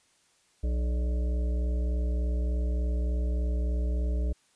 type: harmonic tone with a mistuned harmonic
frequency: 60.7 Hz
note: B1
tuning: 29 cents flat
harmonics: 1 / 3 / 5 / 7 / 9 / 10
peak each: -25 / -41 / -43 / -44 / -48 / -47 dBFS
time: 0.63-4.33 s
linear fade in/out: 10 ms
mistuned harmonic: 9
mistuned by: +54 cents
effects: white hiss -66 dBFS RMS until 4.55 s + resampled to 22050 Hz